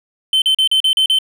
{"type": "tone bursts", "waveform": "triangle", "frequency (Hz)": 3080, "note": "G7", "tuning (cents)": -31, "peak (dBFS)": -9, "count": 7, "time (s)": [0.33, 1.187], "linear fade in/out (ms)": 2, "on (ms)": 89, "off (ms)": 39, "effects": []}